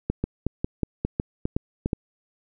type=two click trains; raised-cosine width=3 ms; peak=-10 / -11 dBFS; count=6 / 5; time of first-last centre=0.1-1.932 / 0.24-1.859 s; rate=2.73 / 2.47 Hz; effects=none

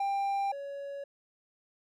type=tone pair in turn; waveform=triangle; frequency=793 / 560.7 Hz; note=G5 / C#5; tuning=+20 / +20 cents; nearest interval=tritone; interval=600 cents; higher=first; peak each=-26 / -35 dBFS; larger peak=first; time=0-0.52 / 0.52-1.04 s; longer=neither; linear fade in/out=5 ms; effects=none

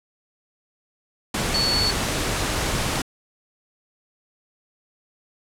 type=tone in noise; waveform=sine; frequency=4435 Hz; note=C#8; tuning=in tune; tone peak=-20 dBFS; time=1.54-1.91 s; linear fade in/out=5 ms; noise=pink; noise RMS=-24 dBFS; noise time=1.34-3.02 s; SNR=+1 dB; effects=low-pass 10000 Hz 12 dB/octave

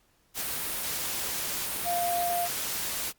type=tone in noise; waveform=sine; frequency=699 Hz; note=F5; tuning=1 cent sharp; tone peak=-26 dBFS; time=1.84-2.49 s; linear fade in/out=50 ms; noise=white; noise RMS=-32 dBFS; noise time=0.34-3.13 s; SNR=+3 dB; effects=pink hiss -67 dBFS RMS until 3.18 s + Opus 48 kbps

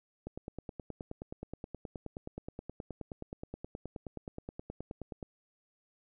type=click train; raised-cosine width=2 ms; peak=-27 dBFS; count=48; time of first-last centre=0.27-5.228 s; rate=9.48 Hz; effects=none

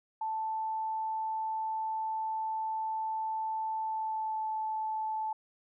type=tone with pitch glide; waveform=sine; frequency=880 to 872.4 Hz; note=A5 to A5; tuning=0 to -15 cents; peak=-31 dBFS; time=0.21-5.33 s; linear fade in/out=5 ms; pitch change=-15 cents; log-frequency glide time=3.82-4.46 s; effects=none

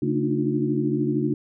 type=tone cluster; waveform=sine; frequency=140.3 / 222.2 / 293.5 / 306.5 / 357.9 Hz; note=C#3 / A3 / D4 / D#4 / F4; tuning=+21 / +17 / -1 / -26 / +42 cents; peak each=-27 dBFS; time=0.02-1.34 s; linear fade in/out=5 ms; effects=none

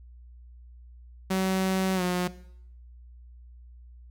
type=tone with pitch glide; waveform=sawtooth; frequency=189 to 179.84 Hz; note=F#3 to F#3; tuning=+37 to -49 cents; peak=-20 dBFS; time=1.3-2.28 s; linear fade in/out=10 ms; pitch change=-86 cents; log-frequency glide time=1.95-2.02 s; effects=noise-tail reverb RT60 0.7 s tail -18 dB re dry + added 60 Hz sine -46 dBFS peak until 4.1 s

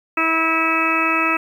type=harmonic tone; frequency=324.6 Hz; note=E4; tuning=27 cents flat; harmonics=1 / 2 / 3 / 4 / 5 / 6 / 7 / 8; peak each=-24 / -29 / -27 / -20 / -30 / -27 / -27 / -20 dBFS; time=0.17-1.37 s; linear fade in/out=5 ms; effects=8-bit

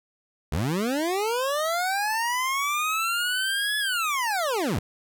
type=linear two-way sweep; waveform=25% pulse; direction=up then down; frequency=62.3 to 1715 to 62.3 Hz; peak=-20 dBFS; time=0.52-4.79 s; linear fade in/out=5 ms; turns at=3.78 s; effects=none

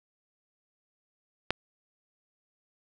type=click; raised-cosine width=0.3 ms; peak=-9 dBFS; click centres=1.506 s; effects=none

